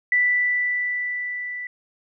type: tone with level ramp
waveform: sine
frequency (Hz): 1975.5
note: B6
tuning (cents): 0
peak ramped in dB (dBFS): -15 to -29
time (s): 0.12-1.67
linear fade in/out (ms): 2
effects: none